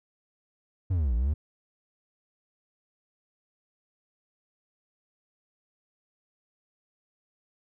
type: linear two-way sweep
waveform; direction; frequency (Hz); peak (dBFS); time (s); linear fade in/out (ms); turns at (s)
triangle; down then up; 98 to 55 to 79; -21; 0.9-1.34; 10; 1.15
effects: none